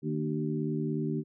harmonic tone with a mistuned harmonic, 76.9 Hz, D#2, 20 cents flat, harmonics 2 / 3 / 4 / 5, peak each -32 / -34 / -35 / -36 dBFS, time 0.02-1.24 s, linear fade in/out 50 ms, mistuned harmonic 4, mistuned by -37 cents, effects none

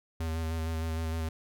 square tone with vibrato, 81 Hz, E2, 30 cents flat, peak -31 dBFS, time 0.2-1.29 s, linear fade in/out 5 ms, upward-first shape square, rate 6.5 Hz, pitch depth 19 cents each way, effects none

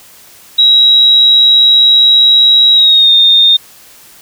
sine tone with pitch glide, 3855 to 3658 Hz, B7 to A#7, -43 to -33 cents, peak -3 dBFS, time 0.58-3.57 s, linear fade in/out 10 ms, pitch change -90 cents, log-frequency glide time 2.73-3.12 s, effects white hiss -39 dBFS RMS until 4.21 s

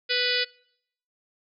harmonic tone, 493.9 Hz, B4, in tune, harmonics 1 / 3 / 4 / 5 / 6 / 7 / 8 / 9 / 10, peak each -31 / -31 / -31 / -31 / -31 / -31 / -31 / -31 / -31 dBFS, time 0.09-0.45 s, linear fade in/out 20 ms, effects noise-tail reverb RT60 0.7 s tail -24 dB re dry

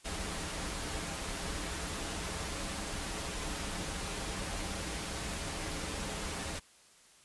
pink noise with comb filter, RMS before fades -38 dBFS, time 0.04-6.6 s, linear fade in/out 20 ms, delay 8.2 ms, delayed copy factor -0.5, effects white hiss -61 dBFS RMS until 7.24 s + resampled to 24000 Hz

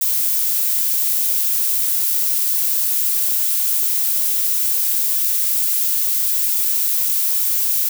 violet noise, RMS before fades -18 dBFS, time 0.01-7.89 s, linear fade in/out 5 ms, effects none

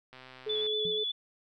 click train, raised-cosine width 0.3 ms, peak -33 dBFS, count 70, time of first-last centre 0.13-0.665 s, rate 129 Hz
sine tone, 428.3 Hz, A4, 47 cents flat, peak -32 dBFS, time 0.46-1.04 s, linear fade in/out 10 ms
sine tone with vibrato, 3459 Hz, A7, 30 cents flat, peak -30 dBFS, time 0.49-1.12 s, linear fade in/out 10 ms, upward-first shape square, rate 8.2 Hz, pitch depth 17 cents each way
sine tone with exponential decay, 174.61 Hz, F3, in tune, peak -37 dBFS, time 0.85-1.07 s, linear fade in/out 0 ms, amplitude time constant 47 ms
effects none

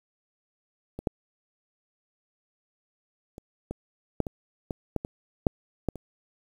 clicks, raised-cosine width 2 ms, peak -22 / -11 / -28 / -19 / -10 / -20 / -17 / -13 / -19 / -6 / -12 / -25 dBFS, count 12, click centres 0.99 / 1.072 / 3.381 / 3.71 / 4.203 / 4.268 / 4.708 / 4.963 / 5.049 / 5.468 / 5.887 / 5.957 s, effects 8-bit

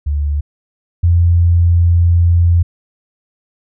sine tone pair in turn, 73 / 85.91 Hz, D2 / F2, -10 / -28 cents, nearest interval minor third, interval 282 cents, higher second, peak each -13 / -7 dBFS, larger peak second, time 0.06-0.41 / 1.03-2.63 s, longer second, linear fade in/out 10 ms, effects none

